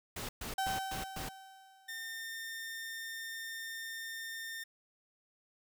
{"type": "noise bursts", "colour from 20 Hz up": "pink", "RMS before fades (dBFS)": -41, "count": 5, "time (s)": [0.16, 1.29], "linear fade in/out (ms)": 5, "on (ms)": 130, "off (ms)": 120}
{"type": "tone with exponential decay", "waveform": "35% pulse", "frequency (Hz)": 770, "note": "G5", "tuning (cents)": -31, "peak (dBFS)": -29, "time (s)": [0.58, 2.24], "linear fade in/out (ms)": 5, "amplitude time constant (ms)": 360}
{"type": "tone", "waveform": "sawtooth", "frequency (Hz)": 1813, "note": "A#6", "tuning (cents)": -49, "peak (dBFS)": -37, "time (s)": [1.88, 4.64], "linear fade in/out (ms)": 10}
{"effects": []}